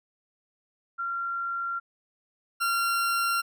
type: tone pair in turn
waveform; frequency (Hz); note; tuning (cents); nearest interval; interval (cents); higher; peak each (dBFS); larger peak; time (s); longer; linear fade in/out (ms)
sine / 40% pulse; 1377 / 1377; F6 / F6; -25 / -25; unison; 0; neither; -28 / -23; second; 0.98-1.8 / 2.6-3.42; neither; 20
effects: none